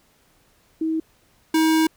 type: tone pair in turn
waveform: sine / square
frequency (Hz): 320 / 318.6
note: D#4 / D#4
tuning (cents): +49 / +41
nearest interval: unison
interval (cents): 8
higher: first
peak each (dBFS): -20 / -16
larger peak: second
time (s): 0.81-1 / 1.54-1.87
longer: second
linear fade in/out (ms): 5
effects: pink hiss -60 dBFS RMS until 1.96 s